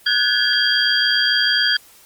sine tone cluster, 1469 / 1573 / 1700 / 3248 / 4730 Hz, F#6 / G6 / G#6 / G#7 / D8, -13 / +6 / +40 / -39 / +12 cents, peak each -23 / -23 / -21 / -19 / -20 dBFS, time 0.06-1.77 s, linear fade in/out 5 ms, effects white hiss -48 dBFS RMS until 2.05 s + Opus 24 kbps

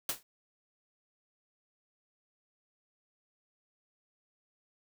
white noise with exponential decay, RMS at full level -29 dBFS, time 0.09-0.23 s, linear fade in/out 2 ms, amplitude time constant 29 ms, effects none

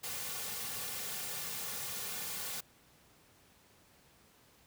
white noise with comb filter, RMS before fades -40 dBFS, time 0.03-2.61 s, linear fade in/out 10 ms, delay 3.1 ms, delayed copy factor -0.75, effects pink hiss -64 dBFS RMS until 4.66 s + high-pass 60 Hz 12 dB/octave

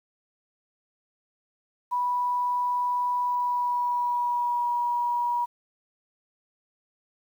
sine tone with pitch glide, 982 to 962.3 Hz, B5 to B5, -10 to -45 cents, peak -23 dBFS, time 1.91-5.46 s, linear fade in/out 20 ms, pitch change -35 cents, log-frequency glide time 3.23-4.67 s, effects 9-bit

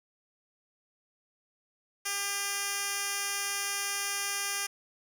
10% pulse tone with band-pass filter, 400.5 Hz, G4, 37 cents sharp, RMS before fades -33 dBFS, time 2.05-4.67 s, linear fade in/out 10 ms, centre 8400 Hz, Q 0.6, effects none

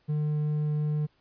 sine tone with hard clipping, 150.5 Hz, D3, 43 cents sharp, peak -26 dBFS, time 0.08-1.07 s, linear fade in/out 20 ms, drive 3 dB, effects pink hiss -68 dBFS RMS until 1.2 s + resampled to 11025 Hz

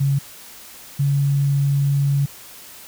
sine tone pair in turn, 138.59 / 140.44 Hz, C#3 / C#3, 0 / +23 cents, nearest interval unison, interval 23 cents, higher second, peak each -15 dBFS, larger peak neither, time 0-0.19 / 0.99-2.26 s, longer second, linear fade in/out 10 ms, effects white hiss -41 dBFS RMS until 2.87 s

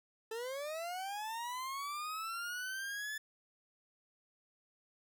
40% pulse linear sweep, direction up, 436.6 to 1746 Hz, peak -38 dBFS, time 0.31-3.18 s, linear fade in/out 5 ms, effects none

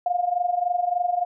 sine tone with amplitude modulation, 710 Hz, F5, 28 cents sharp, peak -17 dBFS, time 0.06-1.25 s, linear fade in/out 2 ms, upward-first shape sine, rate 23.4 Hz, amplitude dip 80%, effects none

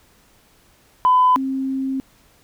sine tone pair in turn, 1006 / 266.5 Hz, B5 / C4, +32 / +32 cents, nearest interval octave + major seventh, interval 2300 cents, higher first, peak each -10 / -20 dBFS, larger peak first, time 1.05-1.36 / 1.36-2 s, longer second, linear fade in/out 0 ms, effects tanh soft clip ceiling -6 dBFS + pink hiss -55 dBFS RMS until 2.43 s

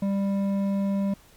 sine tone with hard clipping, 197.6 Hz, G3, 14 cents sharp, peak -24 dBFS, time 0.02-1.14 s, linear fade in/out 5 ms, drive 8 dB, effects pink hiss -55 dBFS RMS until 1.36 s + MP3 96 kbps

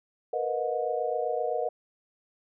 sine chord, B major seventh, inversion third, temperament equal with one note detuned, 466.2 / 493.9 / 622.3 / 722.7 Hz, A#4 / B4 / D#5 / F#5, 0 / 0 / 0 / -41 cents, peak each -32 dBFS, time 0.33-1.69 s, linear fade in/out 5 ms, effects none

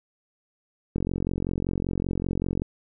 click train, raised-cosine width 3 ms, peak -14 dBFS, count 76, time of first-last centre 0.96-2.619 s, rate 45.2 Hz, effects none

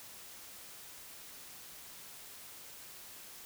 silence, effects white hiss -51 dBFS RMS until 3.45 s

